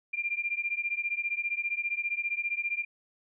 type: beating tone pair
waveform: sine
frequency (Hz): 2382 / 2397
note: D7 / D7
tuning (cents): +24 / +35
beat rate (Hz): 15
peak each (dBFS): -32 / -32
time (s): 0.13-2.85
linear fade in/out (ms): 10
effects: none